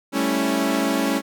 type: chord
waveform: sawtooth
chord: A dominant seventh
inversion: third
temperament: equal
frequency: 196 / 220 / 277.2 / 329.6 Hz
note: G3 / A3 / C#4 / E4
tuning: 0 / 0 / 0 / 0 cents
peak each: -24 / -22 / -18 / -23 dBFS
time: 0.12-1.22 s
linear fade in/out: 50 ms
effects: none